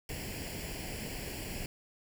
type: noise with comb filter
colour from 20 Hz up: pink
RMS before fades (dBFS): -40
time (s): 0.09-1.66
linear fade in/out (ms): 2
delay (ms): 0.4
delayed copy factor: +0.75
effects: none